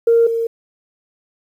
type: tone pair in turn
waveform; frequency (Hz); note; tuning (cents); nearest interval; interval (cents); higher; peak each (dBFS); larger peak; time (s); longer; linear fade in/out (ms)
sine; 463.2 / 459.2; A#4 / A#4; -11 / -26; unison; 15; first; -8 / -16; first; 0.07-0.27 / 0.27-0.47; neither; 5
effects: tanh soft clip ceiling -4 dBFS + 8-bit